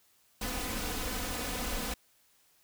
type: noise with comb filter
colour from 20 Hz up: pink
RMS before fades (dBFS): -35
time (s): 0.41-1.94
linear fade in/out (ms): 5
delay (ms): 4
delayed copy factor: +0.7
effects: white hiss -67 dBFS RMS until 2.63 s